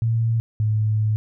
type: tone pair in turn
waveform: sine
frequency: 114.2 / 107.79 Hz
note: A#2 / A2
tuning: -35 / -35 cents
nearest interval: minor second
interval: 100 cents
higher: first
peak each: -17 dBFS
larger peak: neither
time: 0.02-0.4 / 0.6-1.16 s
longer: second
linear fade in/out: 0 ms
effects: none